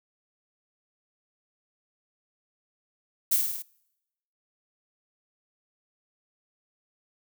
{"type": "noise with echo", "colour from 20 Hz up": "violet", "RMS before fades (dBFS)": -22, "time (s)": [3.31, 3.37], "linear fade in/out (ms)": 10, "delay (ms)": 51, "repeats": 5, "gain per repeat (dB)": -3, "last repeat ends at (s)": 3.625, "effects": ["noise-tail reverb RT60 0.9 s tail -25 dB re dry"]}